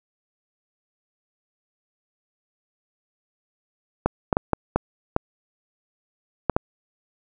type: clicks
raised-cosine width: 1 ms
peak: -4 dBFS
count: 8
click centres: 4.06 / 4.328 / 4.369 / 4.533 / 4.76 / 5.164 / 6.497 / 6.565 s
effects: none